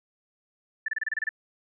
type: tone bursts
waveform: sine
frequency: 1760 Hz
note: A6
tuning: in tune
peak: -25 dBFS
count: 9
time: 0.86-1.291 s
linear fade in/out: 5 ms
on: 23 ms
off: 28 ms
effects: none